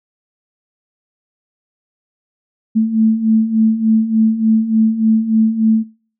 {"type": "beating tone pair", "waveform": "sine", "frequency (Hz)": [218.7, 222.1], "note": ["A3", "A3"], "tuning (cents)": [-10, 16], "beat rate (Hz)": 3.4, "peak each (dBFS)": [-17, -12], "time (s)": [2.75, 5.84], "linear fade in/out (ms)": 20, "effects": ["noise-tail reverb RT60 0.5 s tail -26 dB re dry"]}